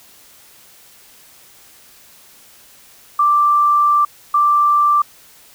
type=tone bursts at uneven times; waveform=sine; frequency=1176 Hz; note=D6; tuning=2 cents sharp; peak=-10 dBFS; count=2; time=3.19-4.05 / 4.34-5.02 s; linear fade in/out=5 ms; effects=white hiss -46 dBFS RMS until 5.54 s